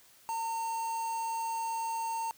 triangle tone with quantisation, 909 Hz, A#5, 44 cents flat, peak -30 dBFS, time 0.29-2.31 s, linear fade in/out 0 ms, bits 7, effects white hiss -60 dBFS RMS until 2.37 s

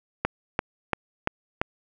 click train, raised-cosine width 0.5 ms, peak -7 dBFS, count 5, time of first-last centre 0.25-1.615 s, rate 2.93 Hz, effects none

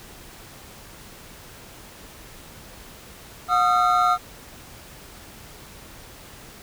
triangle tone cluster, 723 / 1237 / 1356 Hz, F#5 / D#6 / E6, -40 / -10 / +49 cents, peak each -19 dBFS, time 3.48-4.18 s, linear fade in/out 50 ms, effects pink hiss -44 dBFS RMS until 6.62 s

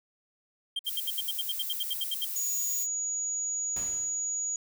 triangle tone bursts, 3175 Hz, G7, 21 cents sharp, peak -27 dBFS, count 15, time 0.76-2.248 s, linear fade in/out 5 ms, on 32 ms, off 72 ms
violet noise, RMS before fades -35 dBFS, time 0.84-2.87 s, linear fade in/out 50 ms
sine tone, 6810 Hz, G#8, 42 cents sharp, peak -29 dBFS, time 2.36-4.56 s, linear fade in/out 2 ms
pink noise with exponential decay, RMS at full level -41 dBFS, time 3.76-4.45 s, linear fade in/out 5 ms, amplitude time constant 150 ms
effects none

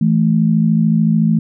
sine tone pair together, 164.81 / 218.5 Hz, E3 / A3, 0 / -12 cents, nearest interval perfect fourth, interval 488 cents, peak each -13 dBFS, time 0.01-1.39 s, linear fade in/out 5 ms, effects none

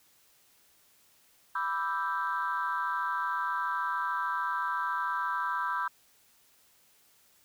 sine chord, E minor seventh, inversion second, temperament equal with one note detuned, 987.8 / 1174.7 / 1328.4 / 1568 Hz, B5 / D6 / E6 / G6, 0 / 0 / +13 / 0 cents, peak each -32 / -35 / -34 / -34 dBFS, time 1.55-5.88 s, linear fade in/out 5 ms, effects tanh soft clip ceiling -21 dBFS + white hiss -64 dBFS RMS until 7.44 s

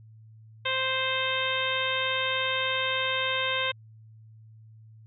harmonic tone, 523.3 Hz, C5, in tune, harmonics 1 / 2 / 3 / 4 / 5 / 6 / 7, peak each -33 / -33 / -33 / -33 / -33 / -33 / -33 dBFS, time 0.65-3.72 s, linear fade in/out 10 ms, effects added 110 Hz sine -48 dBFS peak until 5.06 s

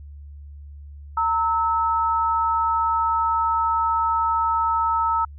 sine tone pair together, 915.5 / 1300 Hz, A#5 / E6, -32 / -24 cents, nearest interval tritone, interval 608 cents, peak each -21 dBFS, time 1.17-5.25 s, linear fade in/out 5 ms, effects added 72 Hz sine -37 dBFS peak until 5.38 s

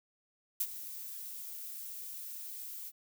violet noise with ADSR envelope, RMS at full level -30 dBFS, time 0.6-2.92 s, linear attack 8 ms, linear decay 51 ms, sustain -14 dB, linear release 44 ms, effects none

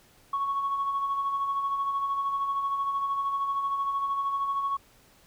sine tone with tremolo, 1108.7 Hz, C#6, in tune, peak -23 dBFS, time 0.33-4.77 s, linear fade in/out 5 ms, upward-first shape sine, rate 13 Hz, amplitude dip 45%, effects tanh soft clip ceiling -21 dBFS + pink hiss -59 dBFS RMS until 5.26 s

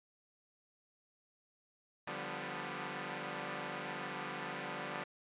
5% pulse chord, G dominant seventh, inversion second, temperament equal with one note detuned, 146.83 / 176.95 / 196 / 246.9 Hz, D3 / F3 / G3 / B3, 0 / +23 / 0 / 0 cents, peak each -34 dBFS, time 2.07-5.04 s, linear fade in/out 5 ms, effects resampled to 8000 Hz

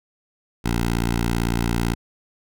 10% pulse tone with notch filter, 57.9 Hz, A#1, 11 cents flat, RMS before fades -22 dBFS, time 0.64-1.95 s, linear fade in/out 20 ms, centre 550 Hz, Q 1.8, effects none

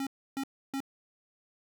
square tone bursts, 272 Hz, C#4, 33 cents flat, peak -32 dBFS, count 3, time 0-0.804 s, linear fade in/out 2 ms, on 68 ms, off 300 ms, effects none

